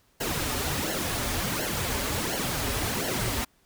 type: noise with flanger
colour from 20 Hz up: pink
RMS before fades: -29 dBFS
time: 0.2-3.45 s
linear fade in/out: 10 ms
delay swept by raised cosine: 0.82 to 6.22 ms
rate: 1.4 Hz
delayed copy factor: -0.75
effects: pink hiss -65 dBFS RMS until 3.65 s